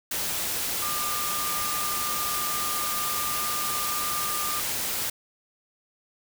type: tone in noise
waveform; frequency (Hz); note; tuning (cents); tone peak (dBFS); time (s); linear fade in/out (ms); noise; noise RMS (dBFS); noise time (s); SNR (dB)
sine; 1200; D6; +37; -31; 0.82-4.6; 5; white; -29; 0.11-5.1; -5
effects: none